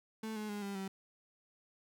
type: tone with pitch steps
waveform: 35% pulse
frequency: 220 / 212.9 / 206 / 199.31 / 192.85 Hz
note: A3 / G#3 / G#3 / G3 / G3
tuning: 0 / +43 / -14 / +29 / -28 cents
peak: -37 dBFS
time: 0.23-0.88 s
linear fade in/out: 5 ms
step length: 130 ms
effects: none